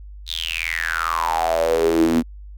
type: tone with high-pass filter sweep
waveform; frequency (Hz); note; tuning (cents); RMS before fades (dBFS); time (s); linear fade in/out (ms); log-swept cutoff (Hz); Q
sawtooth; 82.41; E2; 0; -20; 0.26-2.23; 50; 3900 to 240; 9.8
effects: added 50 Hz sine -35 dBFS peak until 2.57 s